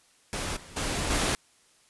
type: noise with level steps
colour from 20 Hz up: pink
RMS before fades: -32 / -47 / -30 / -26 dBFS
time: 0.33-1.35 s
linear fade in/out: 0 ms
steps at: 0.56 / 0.76 / 1.1 s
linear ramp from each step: 10 ms
effects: white hiss -62 dBFS RMS until 1.89 s + resampled to 24000 Hz